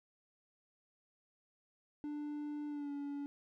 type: tone with pitch glide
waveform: triangle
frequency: 295.5 to 284.9 Hz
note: D4 to C#4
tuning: +11 to +48 cents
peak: -37 dBFS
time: 2.04-3.26 s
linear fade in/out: 0 ms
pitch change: -63 cents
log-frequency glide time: 2.68-2.91 s
effects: none